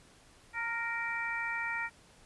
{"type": "harmonic tone with a mistuned harmonic", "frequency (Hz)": 466.4, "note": "A#4", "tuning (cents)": 1, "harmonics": [2, 3, 4, 5], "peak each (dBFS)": [-40, -39, -36, -38], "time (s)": [0.53, 1.9], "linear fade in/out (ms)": 50, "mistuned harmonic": 2, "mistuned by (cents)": -29, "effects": ["pink hiss -60 dBFS RMS until 2.25 s", "resampled to 24000 Hz"]}